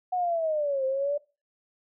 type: linear two-way sweep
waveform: sine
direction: down then up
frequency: 740 to 523.3 to 586 Hz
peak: -24 dBFS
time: 0.12-1.18 s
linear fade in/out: 10 ms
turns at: 0.85 s
effects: noise-tail reverb RT60 0.3 s tail -20 dB re dry